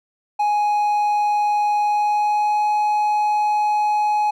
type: tone with pitch glide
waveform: triangle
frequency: 833 to 840.7 Hz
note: G#5 to G#5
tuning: +5 to +21 cents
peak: -14 dBFS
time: 0.39-4.31 s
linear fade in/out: 10 ms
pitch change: +16 cents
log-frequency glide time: 1.82-2.69 s
effects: none